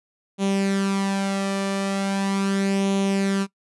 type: tone with flanger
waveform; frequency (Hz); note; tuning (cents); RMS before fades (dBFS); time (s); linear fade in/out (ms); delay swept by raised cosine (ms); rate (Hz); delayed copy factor
sawtooth; 196; G3; 0; -23; 0.38-3.47; 50; 0.3 to 1.7; 0.39; +0.55
effects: noise-tail reverb RT60 0.1 s tail -20 dB re dry + resampled to 24000 Hz